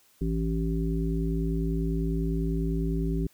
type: harmonic tone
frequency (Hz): 55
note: A1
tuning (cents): 0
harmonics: 1 / 3 / 5 / 7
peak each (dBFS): -28 / -29 / -33 / -35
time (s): 0.21-3.27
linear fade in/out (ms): 5
effects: white hiss -62 dBFS RMS until 3.33 s